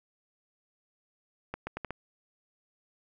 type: accelerating click train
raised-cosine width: 0.5 ms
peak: -20 dBFS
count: 5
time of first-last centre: 1.54-1.907 s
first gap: 130 ms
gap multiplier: 0.77
effects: none